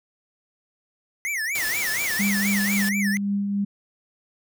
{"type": "tone with vibrato", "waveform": "square", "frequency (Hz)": 2007, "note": "B6", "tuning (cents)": 27, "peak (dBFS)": -25, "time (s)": [1.25, 3.17], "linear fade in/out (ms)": 0, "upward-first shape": "sine", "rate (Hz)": 4.2, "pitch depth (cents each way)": 270}
{"type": "noise", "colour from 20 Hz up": "white", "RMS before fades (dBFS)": -30, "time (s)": [1.55, 2.89], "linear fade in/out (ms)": 2}
{"type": "tone with tremolo", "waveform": "sine", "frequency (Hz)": 200.9, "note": "G3", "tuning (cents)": 43, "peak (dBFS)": -20, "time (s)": [2.19, 3.65], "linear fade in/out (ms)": 10, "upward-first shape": "triangle", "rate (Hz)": 3.7, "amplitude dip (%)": 35}
{"effects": []}